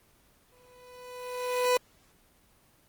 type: tone with exponential growth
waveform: 30% pulse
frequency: 497.5 Hz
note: B4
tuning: 13 cents sharp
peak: -18 dBFS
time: 0.52-1.77 s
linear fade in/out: 2 ms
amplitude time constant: 270 ms
effects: pink hiss -63 dBFS RMS until 2.88 s + Opus 24 kbps